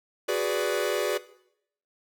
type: chord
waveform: 45% pulse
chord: G# half-diminished seventh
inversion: third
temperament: equal with one note detuned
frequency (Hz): 370 / 415.3 / 493.9 / 582.3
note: F#4 / G#4 / B4 / D5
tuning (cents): 0 / 0 / 0 / -15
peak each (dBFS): -30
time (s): 0.28-1.18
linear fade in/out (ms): 10
effects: noise-tail reverb RT60 0.7 s tail -17 dB re dry